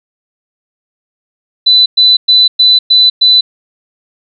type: tone bursts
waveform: sine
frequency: 3997 Hz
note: B7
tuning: 20 cents sharp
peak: -3 dBFS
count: 6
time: 1.66-3.41 s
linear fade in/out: 10 ms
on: 200 ms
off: 110 ms
effects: none